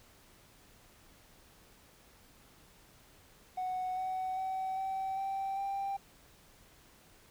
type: tone with pitch steps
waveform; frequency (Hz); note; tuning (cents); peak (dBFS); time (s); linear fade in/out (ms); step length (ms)
triangle; 740 / 749.5 / 759 / 768.8 / 778.6 / 788.5; F#5 / F#5 / F#5 / G5 / G5 / G5; 0 / +22 / +44 / -34 / -12 / +10; -30; 3.57-5.97; 10; 400
effects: tanh soft clip ceiling -29 dBFS + pink hiss -61 dBFS RMS until 7.3 s